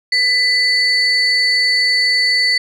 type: tone pair together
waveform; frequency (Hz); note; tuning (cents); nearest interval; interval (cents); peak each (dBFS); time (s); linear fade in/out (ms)
sine; 1999 / 4488; B6 / C#8; +20 / +21; octave + major second; 1401; -13; 0.12-2.58; 5
effects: tanh soft clip ceiling -7 dBFS